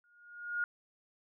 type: tone with exponential growth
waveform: sine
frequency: 1430 Hz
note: F6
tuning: 41 cents sharp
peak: -28 dBFS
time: 0.04-0.64 s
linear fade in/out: 1 ms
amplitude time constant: 130 ms
effects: none